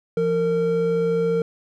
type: tone pair together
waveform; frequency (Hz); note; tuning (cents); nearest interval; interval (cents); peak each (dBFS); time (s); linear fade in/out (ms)
triangle; 171.1 / 458.9; F3 / A#4; -35 / -27; octave + perfect fourth; 1708; -23 / -17; 0.17-1.42; 2
effects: none